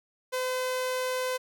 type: tone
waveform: sawtooth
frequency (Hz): 510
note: C5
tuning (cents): -44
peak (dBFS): -24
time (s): 0.32-1.38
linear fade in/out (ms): 20
effects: none

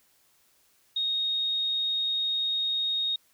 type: tone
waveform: sine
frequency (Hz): 3729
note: A#7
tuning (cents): 0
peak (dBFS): -25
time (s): 0.96-3.16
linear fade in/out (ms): 5
effects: white hiss -65 dBFS RMS until 3.33 s

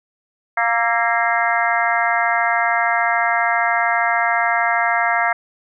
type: harmonic tone with a mistuned harmonic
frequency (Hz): 233.1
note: A#3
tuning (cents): 0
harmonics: 3 / 4 / 5 / 6 / 7 / 8 / 9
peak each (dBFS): -20 / -23 / -26 / -24 / -22 / -25 / -23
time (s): 0.57-5.33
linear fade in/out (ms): 5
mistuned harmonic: 6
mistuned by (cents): -66
effects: none

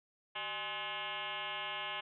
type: tone with frequency modulation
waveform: sine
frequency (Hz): 1937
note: B6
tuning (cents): -34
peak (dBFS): -37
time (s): 0.35-2.01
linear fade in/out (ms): 10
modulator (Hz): 222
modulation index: 5.7
effects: none

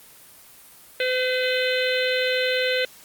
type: harmonic tone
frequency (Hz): 509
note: C5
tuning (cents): -48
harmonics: 1 / 3 / 4 / 5 / 6 / 7 / 8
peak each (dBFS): -23 / -28 / -29 / -30 / -31 / -31 / -32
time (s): 1-2.85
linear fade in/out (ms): 2
effects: white hiss -48 dBFS RMS until 3.04 s + Opus 24 kbps

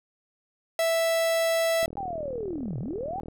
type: tone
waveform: 45% pulse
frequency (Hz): 659.3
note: E5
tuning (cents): 0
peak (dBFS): -22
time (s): 0.79-1.86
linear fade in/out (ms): 2
type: click train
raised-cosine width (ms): 2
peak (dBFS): -26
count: 59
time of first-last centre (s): 1.83-3.284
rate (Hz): 39.9
type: linear two-way sweep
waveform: sine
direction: down then up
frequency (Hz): 820 to 110 to 820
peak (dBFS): -30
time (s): 1.97-3.2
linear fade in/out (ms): 0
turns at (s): 2.79
effects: none

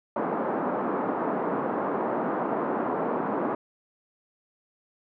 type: band-pass noise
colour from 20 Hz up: pink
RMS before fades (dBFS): -28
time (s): 0.16-3.55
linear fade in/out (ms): 2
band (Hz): 220 to 1200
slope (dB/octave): 24
effects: none

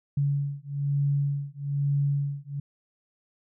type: beating tone pair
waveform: sine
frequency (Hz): 141.2 / 142.3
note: C#3 / C#3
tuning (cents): +32 / +46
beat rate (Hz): 1.1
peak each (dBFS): -27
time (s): 0.17-2.6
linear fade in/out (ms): 5
effects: none

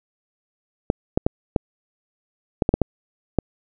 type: clicks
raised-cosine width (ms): 2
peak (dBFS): -3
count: 9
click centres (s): 0.901 / 1.175 / 1.265 / 1.562 / 2.622 / 2.691 / 2.74 / 2.817 / 3.387
effects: none

